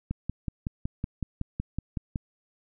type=click train; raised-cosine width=5 ms; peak=-17 dBFS; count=12; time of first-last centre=0.11-2.158 s; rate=5.37 Hz; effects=none